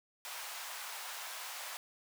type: high-pass noise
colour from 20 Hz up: pink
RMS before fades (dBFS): -44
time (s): 0.25-1.77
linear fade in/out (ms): 0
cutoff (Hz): 760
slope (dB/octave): 24
effects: none